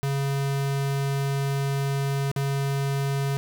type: tone with dropouts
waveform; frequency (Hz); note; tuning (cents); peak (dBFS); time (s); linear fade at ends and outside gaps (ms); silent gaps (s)
square; 138.59; C#3; 0; -24; 0.03-3.37; 0; 2.315-2.362
effects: none